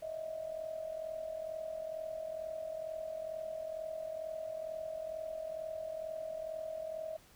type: tone with amplitude modulation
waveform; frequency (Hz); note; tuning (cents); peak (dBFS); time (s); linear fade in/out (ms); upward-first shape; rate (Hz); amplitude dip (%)
sine; 637; D#5; +41; -35; 0.02-7.17; 10; sine; 42.2; 70
effects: pink hiss -62 dBFS RMS until 7.35 s